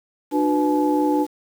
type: tone cluster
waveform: sine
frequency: 298.9 / 363.9 / 494.9 / 855 Hz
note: D4 / F#4 / B4 / A5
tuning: +31 / -29 / +4 / -50 cents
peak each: -18 / -25 / -25 / -23 dBFS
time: 0.31-1.27 s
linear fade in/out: 50 ms
effects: tanh soft clip ceiling -6 dBFS + 7-bit